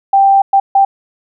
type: tone bursts at uneven times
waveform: sine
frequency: 786 Hz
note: G5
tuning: 4 cents sharp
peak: -5 dBFS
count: 3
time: 0.13-0.42 / 0.53-0.6 / 0.75-0.85 s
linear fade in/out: 5 ms
effects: none